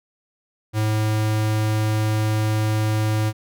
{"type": "tone", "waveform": "square", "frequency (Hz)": 108, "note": "A2", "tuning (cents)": -32, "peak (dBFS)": -19, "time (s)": [0.73, 3.33], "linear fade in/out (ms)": 50, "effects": []}